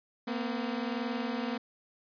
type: tone pair together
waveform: sawtooth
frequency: 231.6 / 253 Hz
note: A#3 / B3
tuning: -11 / +42 cents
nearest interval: major second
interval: 153 cents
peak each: -30 / -31 dBFS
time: 0.27-1.58 s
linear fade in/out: 10 ms
effects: resampled to 11025 Hz